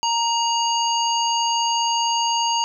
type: harmonic tone with a mistuned harmonic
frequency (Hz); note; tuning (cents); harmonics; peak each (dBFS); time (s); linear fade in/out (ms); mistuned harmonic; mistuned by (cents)
931; A#5; -2; 1 / 3 / 5 / 7; -20 / -25 / -27 / -28; 0.03-2.64; 0; 3; +35
effects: none